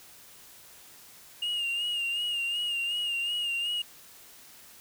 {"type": "tone with vibrato", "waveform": "sine", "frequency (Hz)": 2832, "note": "F7", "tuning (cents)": 23, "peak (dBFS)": -25, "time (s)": [1.42, 3.82], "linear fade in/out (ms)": 5, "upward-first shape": "sine", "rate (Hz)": 2.7, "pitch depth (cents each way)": 45, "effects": ["tanh soft clip ceiling -27 dBFS", "white hiss -52 dBFS RMS until 4.8 s"]}